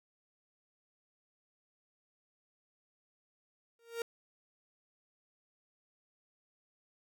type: tone with exponential growth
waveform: 45% pulse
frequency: 464.6 Hz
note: A#4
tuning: 6 cents flat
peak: -32 dBFS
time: 3.79-4.02 s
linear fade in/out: 2 ms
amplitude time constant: 50 ms
effects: none